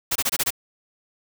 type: noise bursts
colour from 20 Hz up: white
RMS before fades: -22 dBFS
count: 6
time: 0.11-0.506 s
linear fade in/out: 10 ms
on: 46 ms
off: 24 ms
effects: none